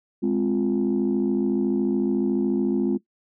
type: chord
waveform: sine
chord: F minor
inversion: first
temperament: equal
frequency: 207.7 / 261.6 / 349.2 Hz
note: Ab3 / C4 / F4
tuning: 0 / 0 / 0 cents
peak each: -23 dBFS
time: 0.22-2.98 s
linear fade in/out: 20 ms
effects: noise-tail reverb RT60 0.1 s tail -17 dB re dry + tanh soft clip ceiling -14 dBFS